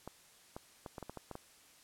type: clicks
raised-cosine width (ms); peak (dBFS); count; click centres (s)
1; -29; 9; 0.076 / 0.565 / 0.862 / 0.982 / 1.027 / 1.096 / 1.173 / 1.313 / 1.354
effects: white hiss -62 dBFS RMS until 1.83 s + low-pass 11000 Hz 12 dB/octave